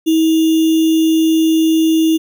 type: tone with sample-and-hold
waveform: sine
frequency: 321.3 Hz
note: E4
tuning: 44 cents flat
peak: -9 dBFS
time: 0.06-2.18 s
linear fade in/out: 20 ms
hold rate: 3150 Hz
effects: none